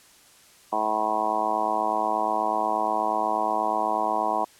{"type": "harmonic tone", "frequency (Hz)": 108.3, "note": "A2", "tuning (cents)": -27, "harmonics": [2, 3, 4, 5, 6, 7, 8, 9, 10], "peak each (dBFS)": [-39, -35, -37, -37, -30, -27, -33, -27, -32], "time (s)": [0.72, 4.45], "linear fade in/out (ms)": 10, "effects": ["white hiss -54 dBFS RMS until 4.59 s", "low-pass 11000 Hz 12 dB/octave"]}